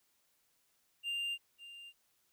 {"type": "tone with echo", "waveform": "triangle", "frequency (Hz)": 2794, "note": "F7", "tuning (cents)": 0, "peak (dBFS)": -33, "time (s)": [1.03, 1.38], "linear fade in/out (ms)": 50, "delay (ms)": 550, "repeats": 1, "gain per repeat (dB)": -14, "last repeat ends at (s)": 1.93, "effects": ["white hiss -75 dBFS RMS until 2.32 s"]}